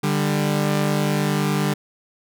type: tone pair together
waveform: sawtooth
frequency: 148.63 / 198.4 Hz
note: D3 / G3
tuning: +21 / +21 cents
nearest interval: perfect fourth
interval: 500 cents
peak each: -17 / -18 dBFS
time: 0.03-1.74 s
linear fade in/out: 10 ms
effects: none